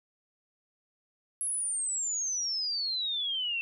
sine exponential sweep, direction down, 10970 to 2665 Hz, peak -29 dBFS, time 1.41-3.61 s, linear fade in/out 0 ms, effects none

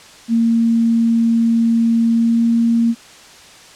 sine tone with pitch glide, 230 to 231.7 Hz, A#3 to A#3, -23 to -10 cents, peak -11 dBFS, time 0.28-2.95 s, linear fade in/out 50 ms, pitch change +13 cents, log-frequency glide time 2.13-2.44 s, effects white hiss -41 dBFS RMS until 3.75 s + low-pass 7000 Hz 12 dB/octave

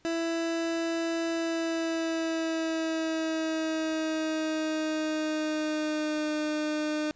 30% pulse tone with pitch glide, 331.6 to 304.1 Hz, E4 to D#4, +10 to -40 cents, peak -25 dBFS, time 0.05-7.11 s, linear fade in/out 0 ms, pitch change -150 cents, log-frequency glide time 1.29-6.33 s, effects pink hiss -64 dBFS RMS until 7.15 s + resampled to 16000 Hz

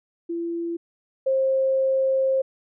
sine tone pair in turn, 338.3 / 531.6 Hz, E4 / C5, +45 / +27 cents, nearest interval minor sixth, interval 782 cents, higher second, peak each -25 / -18 dBFS, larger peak second, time 0.29-0.77 / 1.26-2.42 s, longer second, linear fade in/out 10 ms, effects none

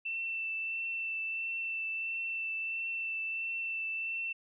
sine tone with vibrato, 2674 Hz, E7, 24 cents sharp, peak -33 dBFS, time 0.05-4.33 s, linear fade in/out 10 ms, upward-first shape triangle, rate 1.5 Hz, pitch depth 16 cents each way, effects none

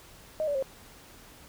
sine tone with pitch steps, 622 / 577 / 535.3 Hz, D#5 / D5 / C5, -1 / -31 / +39 cents, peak -26 dBFS, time 0.4-0.625 s, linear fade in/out 0 ms, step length 75 ms, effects pink hiss -52 dBFS RMS until 1.48 s

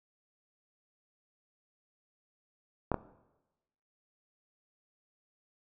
clicks, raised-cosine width 1 ms, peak -14 / -15 dBFS, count 2, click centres 2.917 / 2.943 s, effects noise-tail reverb RT60 1.0 s tail -17 dB re dry

